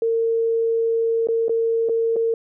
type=tone with dropouts; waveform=sine; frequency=456.3 Hz; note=A#4; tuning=37 cents flat; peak=-17 dBFS; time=0.02-2.34 s; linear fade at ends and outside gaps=2 ms; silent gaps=1.272-1.286 / 1.483-1.494 / 1.888-1.894 / 2.16-2.164 s; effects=none